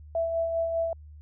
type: tone with tremolo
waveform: sine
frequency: 662 Hz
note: E5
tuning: 7 cents sharp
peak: -23 dBFS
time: 0.15-0.93 s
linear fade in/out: 2 ms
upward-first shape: sine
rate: 5 Hz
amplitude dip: 40%
effects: added 75 Hz sine -44 dBFS peak until 1.21 s